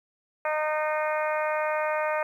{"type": "harmonic tone", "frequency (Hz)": 306.8, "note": "D#4", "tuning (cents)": -24, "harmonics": [2, 3, 4, 5, 6, 7, 8], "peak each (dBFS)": [-27, -31, -33, -35, -37, -38, -39], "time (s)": [0.45, 2.23], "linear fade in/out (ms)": 2, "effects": ["10-bit"]}